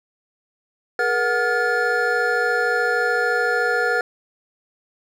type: tone cluster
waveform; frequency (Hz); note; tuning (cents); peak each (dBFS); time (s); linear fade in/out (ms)
triangle; 426.2 / 479.8 / 736 / 1416 / 1732; G#4 / A#4 / F#5 / F6 / A6; +45 / +50 / -9 / +23 / -28; -26 / -21 / -24 / -20 / -23; 0.99-4.01; 2
effects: none